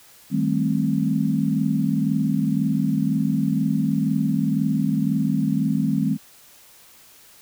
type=chord; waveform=sine; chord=A half-diminished seventh; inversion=second; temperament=just; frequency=158.4 / 198 / 220 / 264 Hz; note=Eb3 / G3 / A3 / C4; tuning=+31 / +18 / 0 / +16 cents; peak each=-24 dBFS; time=0.3-6.18 s; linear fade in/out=50 ms; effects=white hiss -50 dBFS RMS until 7.41 s